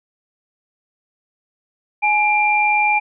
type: tone pair together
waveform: sine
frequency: 840 / 2376 Hz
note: G#5 / D7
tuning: +19 / +20 cents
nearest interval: octave + tritone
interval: 1801 cents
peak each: -16 dBFS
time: 2.02-3 s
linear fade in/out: 20 ms
effects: none